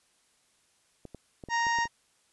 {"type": "clicks", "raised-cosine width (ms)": 2, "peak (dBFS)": -29, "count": 7, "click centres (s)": [1.053, 1.147, 1.438, 1.487, 1.668, 1.787, 1.855]}
{"type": "harmonic tone", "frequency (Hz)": 932.3, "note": "A#5", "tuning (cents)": 0, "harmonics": [1, 2, 3, 4, 5, 6, 7, 8], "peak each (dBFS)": [-27, -29, -41, -46, -47, -39, -45, -53], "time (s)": [1.49, 1.88], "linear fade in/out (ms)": 50}
{"effects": ["white hiss -68 dBFS RMS until 2.32 s", "resampled to 24000 Hz"]}